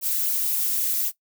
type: noise with flanger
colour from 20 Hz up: violet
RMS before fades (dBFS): -24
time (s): 0.01-1.12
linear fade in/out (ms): 50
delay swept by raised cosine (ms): 0.29 to 3.79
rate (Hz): 3.8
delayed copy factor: +0.75
effects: noise-tail reverb RT60 0.1 s tail -17 dB re dry